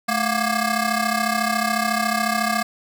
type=ring-modulated tone; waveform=15% pulse; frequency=470 Hz; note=A#4; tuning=14 cents sharp; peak=-10 dBFS; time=0.08-2.63 s; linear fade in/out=10 ms; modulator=252 Hz; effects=none